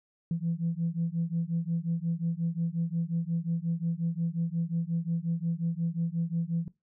sine beating tone pair, 164.81 / 170.41 Hz, E3 / F3, 0 / -42 cents, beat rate 5.6 Hz, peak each -30 dBFS, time 0.31-6.68 s, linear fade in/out 2 ms, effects noise-tail reverb RT60 0.2 s tail -19 dB re dry + tanh soft clip ceiling -21 dBFS

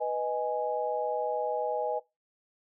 sine chord, G# minor, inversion first, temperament equal, 493.9 / 622.3 / 830.6 Hz, B4 / D#5 / G#5, 0 / 0 / 0 cents, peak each -32 dBFS, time 0-2 s, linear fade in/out 20 ms, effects noise-tail reverb RT60 0.2 s tail -19 dB re dry

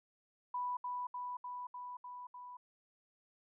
sine tone with echo, 987.8 Hz, B5, in tune, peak -35 dBFS, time 0.54-0.77 s, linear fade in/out 5 ms, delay 300 ms, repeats 6, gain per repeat -2 dB, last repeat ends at 2.57 s, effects none

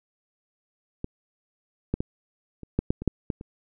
clicks, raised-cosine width 3 ms, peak -17 / -11 / -14 / -26 / -9 / -9 / -21 / -8 / -14 / -26 dBFS, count 10, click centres 1.044 / 1.94 / 2.005 / 2.633 / 2.79 / 2.905 / 3.02 / 3.077 / 3.302 / 3.411 s, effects none

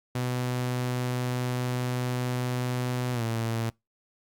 sawtooth tone with pitch glide, 124.8 to 114.44 Hz, B2 to A#2, +19 to -31 cents, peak -23 dBFS, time 0.15-3.7 s, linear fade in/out 5 ms, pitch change -150 cents, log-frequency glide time 3.13-3.23 s, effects noise-tail reverb RT60 0.2 s tail -25 dB re dry + Opus 48 kbps

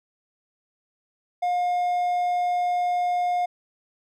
triangle tone, 713 Hz, F5, 36 cents sharp, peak -19 dBFS, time 1.42-3.46 s, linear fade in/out 10 ms, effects none

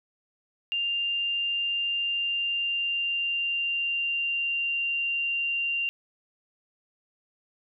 sine tone with pitch glide, 2794 to 2776 Hz, F7 to F7, 0 to -11 cents, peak -25 dBFS, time 0.72-5.89 s, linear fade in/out 0 ms, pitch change -11 cents, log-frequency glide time 1.92-4.79 s, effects none

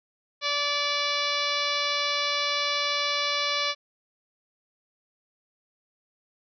harmonic tone, 579 Hz, D5, 25 cents flat, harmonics 1 / 2 / 3 / 4 / 5 / 6 / 7 / 8 / 9 / 10, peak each -34 / -31 / -36 / -31 / -35 / -32 / -32 / -37 / -36 / -42 dBFS, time 0.41-3.75 s, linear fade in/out 50 ms, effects none

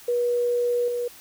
sine tone with level steps, 483.5 Hz, B4, 37 cents flat, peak -20 / -24 dBFS, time 0.08-1.08 s, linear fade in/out 5 ms, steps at 0.88 s, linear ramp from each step 2 ms, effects white hiss -47 dBFS RMS until 1.2 s

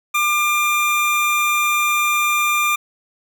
square tone pair together, 1196 / 2392 Hz, D6 / D7, +31 / +31 cents, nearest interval octave, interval 1200 cents, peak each -19 dBFS, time 0.14-2.76 s, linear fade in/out 10 ms, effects none

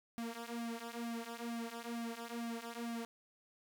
sawtooth tone with flanger, 233.1 Hz, A#3, in tune, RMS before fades -43 dBFS, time 0.18-3.05 s, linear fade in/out 0 ms, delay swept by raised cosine 2 to 4.8 ms, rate 2.2 Hz, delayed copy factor -0.85, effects none

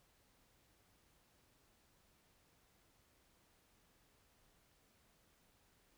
silence, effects pink hiss -73 dBFS RMS until 5.97 s

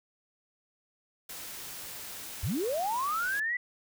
white noise, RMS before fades -42 dBFS, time 1.29-3.4 s, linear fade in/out 5 ms
sine linear sweep, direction up, 61.9 to 2000 Hz, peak -28 dBFS, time 2.43-3.57 s, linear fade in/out 5 ms
effects none

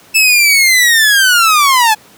sawtooth linear sweep, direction down, 2637 to 836 Hz, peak -3 dBFS, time 0.14-1.95 s, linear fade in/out 20 ms, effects pink hiss -42 dBFS RMS until 2.17 s + high-pass 150 Hz 12 dB/octave

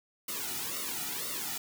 white noise with flanger, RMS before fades -36 dBFS, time 0.28-1.58 s, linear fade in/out 5 ms, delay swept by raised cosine 1.2 to 1.9 ms, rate 2 Hz, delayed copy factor -0.9, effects none

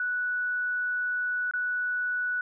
sine tone with dropouts, 1477 Hz, F#6, 3 cents flat, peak -26 dBFS, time 0-2.41 s, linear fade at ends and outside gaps 2 ms, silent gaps 1.511-1.536 s, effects none

